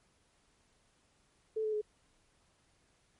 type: tone with pitch steps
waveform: sine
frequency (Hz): 438 / 431.3 / 423.3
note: A4 / A4 / G#4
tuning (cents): -8 / -35 / +33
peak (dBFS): -31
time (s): 1.56-1.815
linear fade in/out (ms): 10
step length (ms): 85
effects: pink hiss -71 dBFS RMS until 3.19 s + MP3 48 kbps